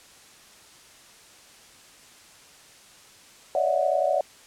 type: tone cluster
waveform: sine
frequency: 565 / 597 / 654 / 733 Hz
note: C#5 / D5 / E5 / F#5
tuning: +33 / +28 / -14 / -16 cents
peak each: -26 dBFS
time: 3.55-4.21 s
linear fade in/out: 2 ms
effects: white hiss -51 dBFS RMS until 4.46 s + low-pass 9000 Hz 12 dB/octave